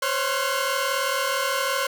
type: tone cluster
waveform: sawtooth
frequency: 513 / 552 / 1059 / 1384 / 1502 Hz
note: C5 / C#5 / C6 / F6 / F#6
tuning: -34 / -7 / +21 / -16 / +26 cents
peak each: -27 / -24 / -24 / -28 / -26 dBFS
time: 0.02-1.87 s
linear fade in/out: 5 ms
effects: none